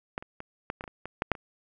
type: clicks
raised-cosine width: 0.5 ms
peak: -16 / -27 / -24 / -16 / -20 / -25 / -27 / -22 / -11 / -8 / -28 dBFS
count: 11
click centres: 0.179 / 0.225 / 0.404 / 0.701 / 0.809 / 0.84 / 0.878 / 1.056 / 1.221 / 1.317 / 1.352 s
effects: none